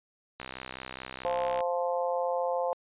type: click train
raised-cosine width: 0.3 ms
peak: -22 dBFS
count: 79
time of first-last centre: 0.4-1.606 s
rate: 64.7 Hz
type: harmonic tone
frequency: 174.61 Hz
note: F3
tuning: in tune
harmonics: 3 / 4 / 5 / 6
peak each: -29 / -33 / -34 / -39 dBFS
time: 1.25-2.73 s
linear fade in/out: 0 ms
effects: resampled to 8000 Hz